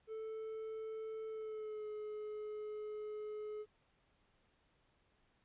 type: tone with pitch glide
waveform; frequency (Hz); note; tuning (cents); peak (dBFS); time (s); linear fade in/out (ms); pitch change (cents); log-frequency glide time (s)
triangle; 440 to 424.5; A4 to G#4; 0 to +38; -40; 0.07-3.66; 50; -62; 1.28-1.88
effects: pink hiss -75 dBFS RMS until 5.44 s + resampled to 8000 Hz